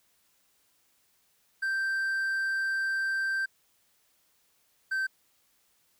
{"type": "tone pair in turn", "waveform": "triangle", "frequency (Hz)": [1567, 1551.7], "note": ["G6", "G6"], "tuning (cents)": [-1, -18], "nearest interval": "unison", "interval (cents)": 17, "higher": "first", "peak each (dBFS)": -25, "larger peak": "neither", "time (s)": [[1.62, 3.46], [4.91, 5.07]], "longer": "first", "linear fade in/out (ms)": 10, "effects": ["white hiss -69 dBFS RMS until 5.99 s"]}